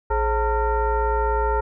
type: tone with frequency modulation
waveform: sine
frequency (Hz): 421.9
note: G#4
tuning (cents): +27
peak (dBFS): -18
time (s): 0.1-1.61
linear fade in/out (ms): 10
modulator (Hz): 478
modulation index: 1.6
effects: none